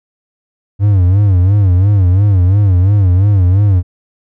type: tone with vibrato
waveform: triangle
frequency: 96 Hz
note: G2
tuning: 36 cents flat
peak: -4 dBFS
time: 0.79-3.83 s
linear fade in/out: 50 ms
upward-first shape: sine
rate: 2.9 Hz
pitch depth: 140 cents each way
effects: none